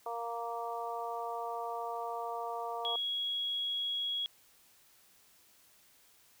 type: harmonic tone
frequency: 233.1 Hz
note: A#3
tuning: in tune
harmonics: 2 / 3 / 4 / 5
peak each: -42 / -39 / -41 / -43 dBFS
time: 0.06-2.96 s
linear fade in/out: 2 ms
type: tone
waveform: sine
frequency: 3322 Hz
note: G#7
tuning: in tune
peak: -32 dBFS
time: 2.85-4.26 s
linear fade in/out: 0 ms
effects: white hiss -64 dBFS RMS until 6.4 s